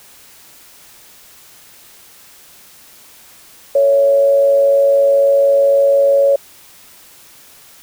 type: tone with frequency modulation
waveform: sine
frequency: 557 Hz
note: C#5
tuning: 8 cents sharp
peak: -8 dBFS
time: 3.75-6.36 s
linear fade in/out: 5 ms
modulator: 106 Hz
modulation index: 0.31
effects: white hiss -43 dBFS RMS until 7.82 s